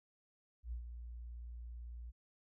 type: tone with ADSR envelope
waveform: sine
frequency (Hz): 59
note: A#1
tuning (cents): +22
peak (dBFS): -38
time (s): 0.63-2.12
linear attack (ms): 91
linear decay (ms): 100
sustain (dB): -7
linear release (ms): 29
effects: none